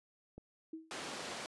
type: click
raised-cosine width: 2 ms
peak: -36 dBFS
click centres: 0.38 s
type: tone with exponential decay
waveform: sine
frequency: 321.1 Hz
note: E4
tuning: 45 cents flat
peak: -39 dBFS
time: 0.73-0.97 s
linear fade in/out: 5 ms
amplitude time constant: 51 ms
type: band-pass noise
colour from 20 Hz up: pink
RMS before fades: -44 dBFS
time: 0.91-1.46 s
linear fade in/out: 0 ms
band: 290 to 7500 Hz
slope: 12 dB/octave
effects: resampled to 24000 Hz